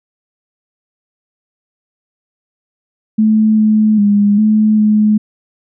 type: tone with pitch steps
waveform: sine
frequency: 217 / 215.2 / 204.3 / 214.9 / 212.6 Hz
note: A3 / A3 / G#3 / A3 / G#3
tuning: -24 / -38 / -28 / -41 / +41 cents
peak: -7 dBFS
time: 3.18-5.18 s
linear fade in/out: 10 ms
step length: 400 ms
effects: none